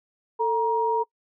sine tone pair together, 445.9 / 944.8 Hz, A4 / A#5, +23 / +23 cents, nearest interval octave + minor second, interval 1300 cents, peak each -24 / -22 dBFS, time 0.39-1.04 s, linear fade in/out 20 ms, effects noise-tail reverb RT60 0.1 s tail -24 dB re dry

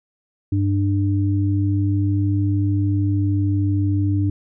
sine tone pair together, 99.38 / 297.8 Hz, G2 / D4, +24 / +24 cents, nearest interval octave + perfect fifth, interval 1900 cents, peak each -17 / -22 dBFS, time 0.52-4.3 s, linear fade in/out 5 ms, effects none

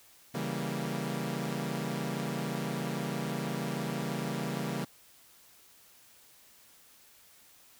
sawtooth chord, C# diminished seventh, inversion none, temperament equal, 138.59 / 164.81 / 196 / 233.1 Hz, C#3 / E3 / G3 / Bb3, 0 / 0 / 0 / 0 cents, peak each -34 dBFS, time 0.34-4.85 s, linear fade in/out 10 ms, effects white hiss -59 dBFS RMS until 7.79 s

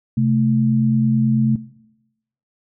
sine tone pair together, 130.81 / 220 Hz, C3 / A3, 0 / 0 cents, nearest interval major sixth, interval 900 cents, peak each -17 dBFS, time 0.17-1.56 s, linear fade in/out 5 ms, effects noise-tail reverb RT60 0.9 s tail -19 dB re dry

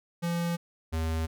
square tone pair in turn, 170.9 / 80.65 Hz, F3 / E2, -37 / -37 cents, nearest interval octave + minor second, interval 1300 cents, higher first, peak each -28 dBFS, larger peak neither, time 0.22-0.57 / 0.92-1.27 s, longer neither, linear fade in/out 20 ms, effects none

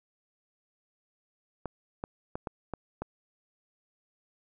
clicks, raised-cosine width 1 ms, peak -20 dBFS, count 6, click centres 1.657 / 2.039 / 2.355 / 2.472 / 2.737 / 3.02 s, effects none

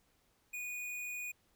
square tone, 2462 Hz, D#7, 19 cents flat, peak -40 dBFS, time 0.53-1.32 s, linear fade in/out 10 ms, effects pink hiss -73 dBFS RMS until 1.55 s

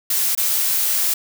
blue noise with dropouts, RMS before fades -19 dBFS, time 0.1-1.14 s, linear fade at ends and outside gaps 5 ms, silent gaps 0.351-0.375 s, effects none

